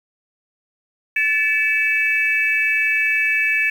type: tone cluster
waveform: sine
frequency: 1745 / 2283 / 2624 Hz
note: A6 / D7 / E7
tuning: -15 / -50 / -9 cents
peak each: -20 dBFS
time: 1.16-3.7 s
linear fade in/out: 5 ms
effects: 7-bit